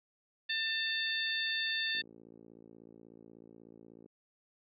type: harmonic tone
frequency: 895 Hz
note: A5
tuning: 29 cents sharp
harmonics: 2 / 3 / 4 / 5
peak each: -35 / -40 / -36 / -40 dBFS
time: 0.49-2.02 s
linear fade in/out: 10 ms
type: click train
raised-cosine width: 3 ms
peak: -36 dBFS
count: 120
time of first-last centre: 1.95-4.06 s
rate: 56.4 Hz
effects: high-pass 300 Hz 12 dB/octave